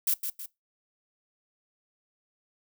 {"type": "noise with echo", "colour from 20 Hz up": "violet", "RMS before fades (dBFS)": -25, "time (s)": [0.07, 0.14], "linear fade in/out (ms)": 5, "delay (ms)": 160, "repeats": 2, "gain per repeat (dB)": -7, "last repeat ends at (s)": 0.46, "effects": ["noise-tail reverb RT60 0.2 s tail -21 dB re dry"]}